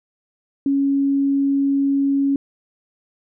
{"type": "tone", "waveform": "sine", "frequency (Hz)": 277.2, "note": "C#4", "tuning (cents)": 0, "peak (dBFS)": -15, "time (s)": [0.66, 2.36], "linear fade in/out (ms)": 2, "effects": []}